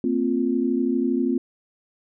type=chord; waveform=sine; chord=Bb suspended second; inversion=none; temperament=equal with one note detuned; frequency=229.1 / 261.6 / 349.2 Hz; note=Bb3 / C4 / F4; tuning=-30 / 0 / 0 cents; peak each=-25 / -22 / -25 dBFS; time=0.04-1.38 s; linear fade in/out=2 ms; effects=none

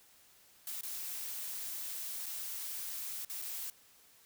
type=noise with dropouts; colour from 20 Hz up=blue; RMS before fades=-41 dBFS; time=0.67-3.7 s; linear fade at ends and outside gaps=1 ms; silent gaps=0.81-0.833 / 2.26-2.264 / 3.249-3.298 / 3.417-3.421 s; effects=white hiss -63 dBFS RMS until 4.25 s

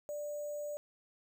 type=tone with sample-and-hold; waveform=sine; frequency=590 Hz; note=D5; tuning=8 cents sharp; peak=-37 dBFS; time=0.09-0.77 s; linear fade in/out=0 ms; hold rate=7350 Hz; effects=none

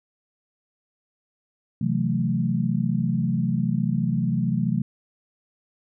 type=chord; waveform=sine; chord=F# half-diminished seventh; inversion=second; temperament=equal; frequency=130.81 / 164.81 / 185 / 220 Hz; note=C3 / E3 / F#3 / A3; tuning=0 / 0 / 0 / 0 cents; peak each=-26 dBFS; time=1.81-4.82 s; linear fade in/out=5 ms; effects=none

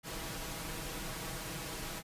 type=noise with comb filter; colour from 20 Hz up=pink; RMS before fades=-41 dBFS; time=0.03-2.03 s; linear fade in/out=50 ms; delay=6.2 ms; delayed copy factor=+0.65; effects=resampled to 32000 Hz

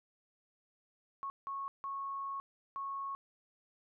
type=tone bursts at uneven times; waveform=sine; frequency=1100 Hz; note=C#6; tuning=14 cents flat; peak=-37 dBFS; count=4; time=1.23-1.3 / 1.47-1.68 / 1.84-2.4 / 2.76-3.15 s; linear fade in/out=0 ms; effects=none

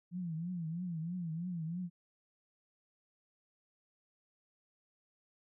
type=tone with vibrato; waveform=sine; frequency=170 Hz; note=F3; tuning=46 cents flat; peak=-36 dBFS; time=0.11-1.9 s; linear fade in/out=50 ms; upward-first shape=triangle; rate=3.1 Hz; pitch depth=150 cents each way; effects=none

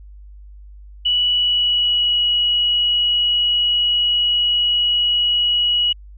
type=tone with pitch glide; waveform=sine; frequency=2945 to 2915 Hz; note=F#7 to F#7; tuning=-9 to -26 cents; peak=-14 dBFS; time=1.05-5.93 s; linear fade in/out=10 ms; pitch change=-17 cents; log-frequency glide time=1.33-2.21 s; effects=added 50 Hz sine -37 dBFS peak until 6.17 s

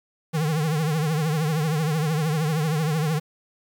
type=tone with vibrato; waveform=square; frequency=155.56 Hz; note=D#3; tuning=in tune; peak=-22 dBFS; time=0.33-3.2 s; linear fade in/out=20 ms; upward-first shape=triangle; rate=13 Hz; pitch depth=130 cents each way; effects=8-bit

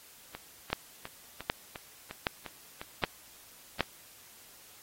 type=two click trains; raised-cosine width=0.3 ms; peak=-10 / -24 dBFS; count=5 / 8; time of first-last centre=0.73-3.807 / 0.35-2.815 s; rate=1.3 / 2.84 Hz; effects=white hiss -55 dBFS RMS until 4.82 s + AAC 48 kbps

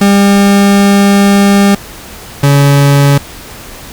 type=tone pair in turn; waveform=40% pulse; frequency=200 / 141.42 Hz; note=G3 / C#3; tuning=+35 / +35 cents; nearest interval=tritone; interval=600 cents; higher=first; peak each=-3 dBFS; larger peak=neither; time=0.01-1.75 / 2.43-3.18 s; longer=first; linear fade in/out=5 ms; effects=pink hiss -29 dBFS RMS until 3.92 s

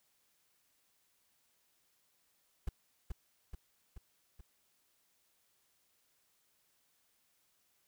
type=noise with echo; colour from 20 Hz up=brown; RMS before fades=-34 dBFS; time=2.67-2.69 s; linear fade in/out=5 ms; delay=430 ms; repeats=4; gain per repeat=-4 dB; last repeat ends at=4.41 s; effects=white hiss -75 dBFS RMS until 7.87 s

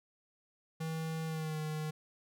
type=tone with pitch glide; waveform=square; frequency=160.7 to 154.51 Hz; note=E3 to D#3; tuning=-44 to -12 cents; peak=-36 dBFS; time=0.8-1.91 s; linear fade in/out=10 ms; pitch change=-68 cents; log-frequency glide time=1.26-1.59 s; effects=none

